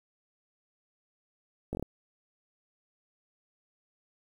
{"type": "slowing click train", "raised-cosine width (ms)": 2, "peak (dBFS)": -21, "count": 5, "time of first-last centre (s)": [1.73, 1.826], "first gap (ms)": 19, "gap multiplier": 1.16, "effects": ["9-bit"]}